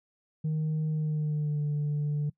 sine tone with pitch glide, 155.56 to 147.68 Hz, D#3 to D3, 0 to +10 cents, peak -24 dBFS, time 0.44-2.3 s, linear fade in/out 10 ms, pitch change -90 cents, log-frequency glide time 0.89-1.64 s, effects noise-tail reverb RT60 0.1 s tail -23 dB re dry + tanh soft clip ceiling -25 dBFS

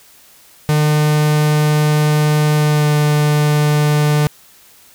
45% pulse tone with pitch glide, 150.9 to 149.08 Hz, D3 to D3, +47 to +26 cents, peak -11 dBFS, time 0.69-4.27 s, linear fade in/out 0 ms, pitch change -21 cents, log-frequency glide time 2.55-2.92 s, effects white hiss -46 dBFS RMS until 4.94 s

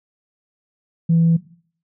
sine tone, 165.8 Hz, E3, 10 cents sharp, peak -11 dBFS, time 1.09-1.37 s, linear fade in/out 10 ms, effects noise-tail reverb RT60 0.5 s tail -17 dB re dry + tanh soft clip ceiling -8 dBFS

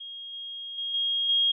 sine tone with level steps, 3260 Hz, G#7, 33 cents flat, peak -37 / -35 / -29 / -24 / -20 dBFS, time 0-1.52 s, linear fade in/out 10 ms, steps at 0.33 / 0.78 / 0.94 / 1.29 s, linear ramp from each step 2 ms, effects none

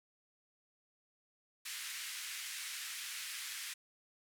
pink band-pass noise, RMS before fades -44 dBFS, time 1.65-3.74 s, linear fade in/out 10 ms, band 1700 to 13000 Hz, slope 24 dB/octave, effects none

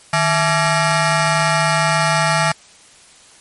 15% pulse ring-modulated tone, 506 Hz, B4, 42 cents sharp, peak -4 dBFS, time 0.13-2.52 s, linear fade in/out 5 ms, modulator 351 Hz, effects white hiss -46 dBFS RMS until 3.4 s + MP3 48 kbps

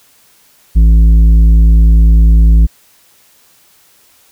sine tone with tanh clipping, 55 Hz, A1, in tune, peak -4 dBFS, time 0.75-2.67 s, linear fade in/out 20 ms, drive 8 dB, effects white hiss -48 dBFS RMS until 4.31 s

